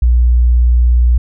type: tone with vibrato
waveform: sine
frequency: 60.1 Hz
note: B1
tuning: 46 cents flat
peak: -6 dBFS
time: 0.02-1.18 s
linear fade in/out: 5 ms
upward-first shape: triangle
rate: 17 Hz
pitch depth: 8 cents each way
effects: none